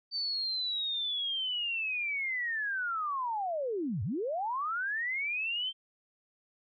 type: linear two-way sweep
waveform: sine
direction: down then up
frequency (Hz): 4600 to 86.4 to 3156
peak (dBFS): -30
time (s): 0.11-5.73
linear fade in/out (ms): 50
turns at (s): 4.03
effects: MP3 32 kbps